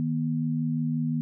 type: tone pair together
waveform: sine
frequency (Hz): 155.7 / 241.4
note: D#3 / B3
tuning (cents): +2 / -39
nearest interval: minor sixth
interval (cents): 759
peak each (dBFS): -27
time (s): 0-1.21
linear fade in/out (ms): 0
effects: none

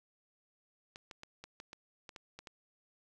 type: clicks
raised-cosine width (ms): 0.2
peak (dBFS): -30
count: 10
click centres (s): 0.959 / 1.112 / 1.234 / 1.44 / 1.601 / 1.731 / 2.092 / 2.162 / 2.39 / 2.472
effects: 12-bit

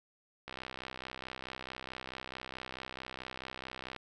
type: click train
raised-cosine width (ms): 0.3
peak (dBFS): -25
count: 226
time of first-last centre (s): 0.48-3.963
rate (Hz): 64.6
effects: none

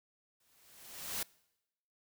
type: noise with exponential growth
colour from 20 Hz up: white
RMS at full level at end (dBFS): -35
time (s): 0.4-1.23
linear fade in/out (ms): 5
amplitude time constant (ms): 180
effects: noise-tail reverb RT60 0.9 s tail -24 dB re dry

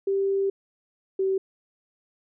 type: tone pair in turn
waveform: sine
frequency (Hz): 392 / 383.7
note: G4 / G4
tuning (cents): 0 / -37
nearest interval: unison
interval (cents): 37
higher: first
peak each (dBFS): -21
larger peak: neither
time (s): 0.07-0.5 / 1.19-1.38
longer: first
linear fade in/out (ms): 5
effects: none

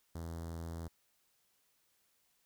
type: tone with notch filter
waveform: sawtooth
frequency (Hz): 83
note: E2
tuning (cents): +12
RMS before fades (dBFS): -43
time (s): 0.15-0.88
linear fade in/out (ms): 5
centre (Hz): 2500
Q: 0.72
effects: white hiss -75 dBFS RMS until 2.45 s

